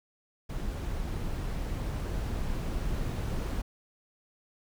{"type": "noise with level ramp", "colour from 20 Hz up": "brown", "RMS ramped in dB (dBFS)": [-34, -31], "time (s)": [0.49, 3.62], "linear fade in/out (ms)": 10, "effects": []}